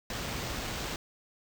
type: noise with sample-and-hold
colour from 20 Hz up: pink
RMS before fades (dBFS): -36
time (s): 0.1-0.96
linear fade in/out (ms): 2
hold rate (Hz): 11025
effects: none